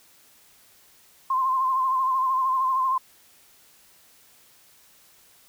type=tone with vibrato; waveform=sine; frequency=1046.5 Hz; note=C6; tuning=in tune; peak=-20 dBFS; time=1.3-2.98 s; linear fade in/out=5 ms; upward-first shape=sine; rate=13 Hz; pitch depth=46 cents each way; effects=white hiss -56 dBFS RMS until 5.48 s